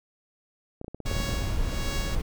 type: clicks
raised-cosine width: 2 ms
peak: -24 dBFS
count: 11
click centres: 0.814 / 0.845 / 0.881 / 0.946 / 1.003 / 1.073 / 1.114 / 1.166 / 1.202 / 1.294 / 1.338 s
type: noise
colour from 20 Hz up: brown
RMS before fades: -28 dBFS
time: 1.05-2.22 s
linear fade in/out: 10 ms
type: tone with tremolo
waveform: 5% pulse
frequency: 556 Hz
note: C#5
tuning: 5 cents sharp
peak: -21 dBFS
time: 1.06-2.15 s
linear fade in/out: 0 ms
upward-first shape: triangle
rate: 1.4 Hz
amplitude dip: 85%
effects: none